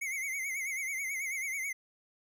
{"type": "tone with vibrato", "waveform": "square", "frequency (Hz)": 2153, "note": "C7", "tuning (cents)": 49, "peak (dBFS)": -34, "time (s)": [0.01, 1.73], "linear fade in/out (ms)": 10, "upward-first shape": "sine", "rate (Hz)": 9.2, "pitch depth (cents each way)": 90, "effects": []}